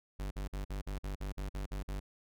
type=tone bursts; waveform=45% pulse; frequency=49 Hz; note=G1; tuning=in tune; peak=-36 dBFS; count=11; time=0.19-2 s; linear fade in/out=10 ms; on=120 ms; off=49 ms; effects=none